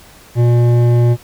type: tone with hard clipping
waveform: sine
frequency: 119.8 Hz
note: A#2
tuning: 48 cents sharp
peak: -10 dBFS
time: 0.35-1.17 s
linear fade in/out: 50 ms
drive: 11 dB
effects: pink hiss -42 dBFS RMS until 1.23 s